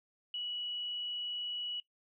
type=tone; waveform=sine; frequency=2934 Hz; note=F#7; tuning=15 cents flat; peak=-36 dBFS; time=0.34-1.8 s; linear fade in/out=2 ms; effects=noise-tail reverb RT60 0.1 s tail -18 dB re dry